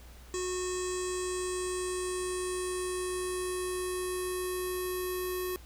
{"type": "tone with low-pass filter sweep", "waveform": "square", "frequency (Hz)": 365.4, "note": "F#4", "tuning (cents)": -22, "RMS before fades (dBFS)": -34, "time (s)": [0.34, 5.56], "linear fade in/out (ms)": 0, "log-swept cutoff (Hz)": [7500, 12000], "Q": 7, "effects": ["added 60 Hz sine -49 dBFS peak until 5.65 s", "pink hiss -56 dBFS RMS until 5.65 s"]}